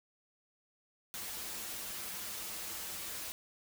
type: noise with comb filter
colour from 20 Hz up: white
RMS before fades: -42 dBFS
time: 1.14-3.32 s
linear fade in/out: 0 ms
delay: 7.4 ms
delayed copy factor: -0.7
effects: none